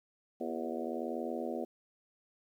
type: harmonic tone with a mistuned harmonic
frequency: 80.8 Hz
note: E2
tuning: 34 cents flat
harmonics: 3 / 4 / 5 / 6 / 7 / 8 / 9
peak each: -40 / -41 / -42 / -43 / -43 / -44 / -45 dBFS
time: 0.4-1.65 s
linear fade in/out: 10 ms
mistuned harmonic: 4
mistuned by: +69 cents
effects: 11-bit